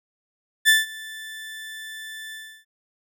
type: tone with ADSR envelope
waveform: 30% pulse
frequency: 1760 Hz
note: A6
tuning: in tune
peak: -9 dBFS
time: 0.65-2.65 s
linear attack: 35 ms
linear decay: 170 ms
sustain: -23 dB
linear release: 320 ms
effects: none